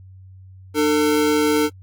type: tone pair together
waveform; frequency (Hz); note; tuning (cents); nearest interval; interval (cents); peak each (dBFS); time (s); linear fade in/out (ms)
square; 300 / 448.8; D4 / A4; +37 / +34; perfect fifth; 697; -19; 0.74-1.7; 50
effects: added 94 Hz sine -40 dBFS peak until 1.82 s + AAC 64 kbps